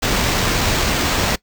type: noise with sample-and-hold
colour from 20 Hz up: pink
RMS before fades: -18 dBFS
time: 0.02-1.36 s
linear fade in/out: 10 ms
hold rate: 11025 Hz
effects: noise-tail reverb RT60 0.1 s tail -21 dB re dry